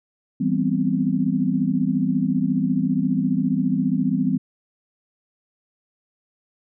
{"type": "chord", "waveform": "sine", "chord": "C major seventh", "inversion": "first", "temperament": "equal", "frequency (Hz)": [164.81, 196, 246.9, 261.6], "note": ["E3", "G3", "B3", "C4"], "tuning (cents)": [0, 0, 0, 0], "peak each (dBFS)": [-25, -23, -24, -23], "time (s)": [0.4, 4.38], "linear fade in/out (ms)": 10, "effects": []}